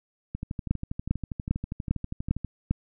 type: two click trains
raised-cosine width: 5 ms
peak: -11 / -19 dBFS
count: 6 / 27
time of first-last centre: 0.71-2.71 / 0.35-2.447 s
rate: 2.5 / 12.4 Hz
effects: none